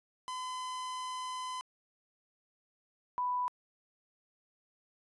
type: tone pair in turn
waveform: 45% pulse / sine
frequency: 1016 / 991.1 Hz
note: B5 / B5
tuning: +49 / +6 cents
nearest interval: unison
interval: 43 cents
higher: first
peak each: -37 / -30 dBFS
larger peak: second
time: 0.28-1.61 / 3.18-3.48 s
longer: first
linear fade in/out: 0 ms
effects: resampled to 24000 Hz